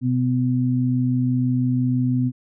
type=tone pair together; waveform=sine; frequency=126 / 252 Hz; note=B2 / B3; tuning=+35 / +35 cents; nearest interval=octave; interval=1200 cents; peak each=-20 dBFS; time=0.01-2.32 s; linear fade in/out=50 ms; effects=none